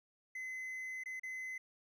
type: tone with dropouts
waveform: triangle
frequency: 2040 Hz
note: C7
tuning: 44 cents flat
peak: -39 dBFS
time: 0.35-1.58 s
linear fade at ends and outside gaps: 5 ms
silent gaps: 1.037-1.058 / 1.197-1.233 s
effects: none